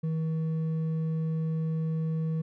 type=tone with hard clipping; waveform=sine; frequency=160 Hz; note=D#3; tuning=49 cents sharp; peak=-28 dBFS; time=0.03-2.42 s; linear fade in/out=10 ms; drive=4 dB; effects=none